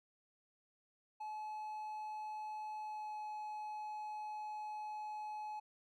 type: tone with pitch glide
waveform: triangle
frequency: 856 to 850.1 Hz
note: A5 to G#5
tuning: -48 to +40 cents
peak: -40 dBFS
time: 1.2-5.6 s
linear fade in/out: 10 ms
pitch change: -12 cents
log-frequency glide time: 2.79-3.18 s
effects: none